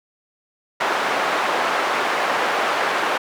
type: band-pass noise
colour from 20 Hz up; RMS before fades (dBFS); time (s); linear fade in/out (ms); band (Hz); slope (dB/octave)
white; -21; 0.8-3.18; 10; 460 to 1400; 12
effects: none